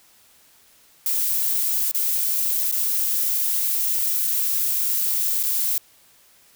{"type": "noise with dropouts", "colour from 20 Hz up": "violet", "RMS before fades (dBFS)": -22, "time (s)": [1.06, 5.78], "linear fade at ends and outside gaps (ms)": 2, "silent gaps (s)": [[1.914, 1.946], [2.714, 2.724], [5.43, 5.435]], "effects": ["white hiss -55 dBFS RMS until 6.55 s"]}